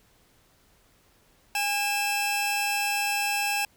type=tone pair together; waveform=sawtooth; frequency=812 / 2641 Hz; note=G#5 / E7; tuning=-39 / +3 cents; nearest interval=octave + minor sixth; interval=2042 cents; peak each=-24 dBFS; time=1.55-3.65 s; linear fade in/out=2 ms; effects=pink hiss -62 dBFS RMS until 3.76 s